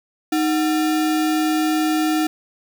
sine tone with sample-and-hold, 311.3 Hz, D#4, 1 cent sharp, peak -16 dBFS, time 0.32-2.27 s, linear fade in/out 5 ms, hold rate 1050 Hz, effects none

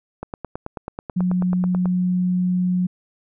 click train, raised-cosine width 1 ms, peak -15 dBFS, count 16, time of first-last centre 0.23-1.857 s, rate 9.22 Hz
sine tone, 181.1 Hz, F#3, 37 cents flat, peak -17 dBFS, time 1.16-2.87 s, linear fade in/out 10 ms
effects none

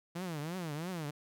sawtooth tone with vibrato, 164.81 Hz, E3, in tune, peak -33 dBFS, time 0.15-1.11 s, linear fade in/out 10 ms, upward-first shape triangle, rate 3 Hz, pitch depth 260 cents each way, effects none

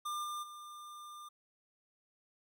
square tone with level steps, 1198 Hz, D6, 34 cents sharp, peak -37 / -39 / -48 dBFS, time 0.05-1.29 s, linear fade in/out 10 ms, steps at 0.23 / 0.42 s, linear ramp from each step 20 ms, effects none

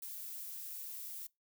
violet noise with amplitude modulation, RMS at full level -44 dBFS, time 0.02-1.27 s, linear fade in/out 5 ms, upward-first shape sine, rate 187 Hz, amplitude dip 25%, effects noise-tail reverb RT60 0.2 s tail -23 dB re dry

